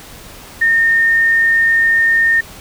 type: tone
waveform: sine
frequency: 1827 Hz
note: A#6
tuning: 35 cents flat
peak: -9 dBFS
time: 0.61-2.41 s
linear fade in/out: 10 ms
effects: pink hiss -36 dBFS RMS until 2.6 s